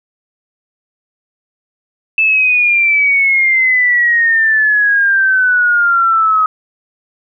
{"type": "exponential sweep", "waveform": "sine", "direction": "down", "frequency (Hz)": [2637, 1264], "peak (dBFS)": -8, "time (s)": [2.18, 6.46], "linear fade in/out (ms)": 2, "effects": []}